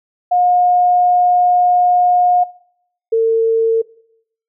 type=tone pair in turn; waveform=sine; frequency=717 / 451.7 Hz; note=F5 / A4; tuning=+45 / +45 cents; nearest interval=minor sixth; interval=800 cents; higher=first; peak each=-10 dBFS; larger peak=neither; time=0.31-2.44 / 3.12-3.82 s; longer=first; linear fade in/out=10 ms; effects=noise-tail reverb RT60 0.7 s tail -21 dB re dry